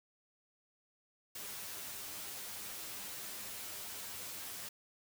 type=noise with comb filter; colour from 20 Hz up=white; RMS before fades=-45 dBFS; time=1.35-4.69 s; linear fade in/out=5 ms; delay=9.9 ms; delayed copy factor=+0.65; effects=none